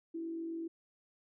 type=tone with frequency modulation; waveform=sine; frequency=330 Hz; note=E4; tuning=2 cents sharp; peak=-37 dBFS; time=0.14-0.68 s; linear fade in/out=10 ms; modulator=47.4 Hz; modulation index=0.28; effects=none